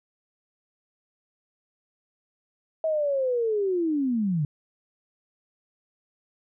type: linear sweep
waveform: sine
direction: down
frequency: 647 to 140 Hz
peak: -22 dBFS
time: 2.84-4.45 s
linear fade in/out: 2 ms
effects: none